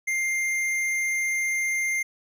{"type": "tone with hard clipping", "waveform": "sine", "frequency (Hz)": 2105, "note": "C7", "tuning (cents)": 10, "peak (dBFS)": -25, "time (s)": [0.07, 2.03], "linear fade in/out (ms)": 10, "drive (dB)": 11, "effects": []}